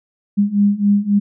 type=beating tone pair; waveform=sine; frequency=201.2 / 204.9 Hz; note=G3 / G#3; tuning=+45 / -23 cents; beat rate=3.7 Hz; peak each=-16 / -14 dBFS; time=0.37-1.2 s; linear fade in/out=20 ms; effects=none